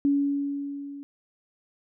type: tone with level ramp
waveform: sine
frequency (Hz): 282.4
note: C#4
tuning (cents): +32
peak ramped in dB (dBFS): -18 to -37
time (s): 0.05-1.03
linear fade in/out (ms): 0
effects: none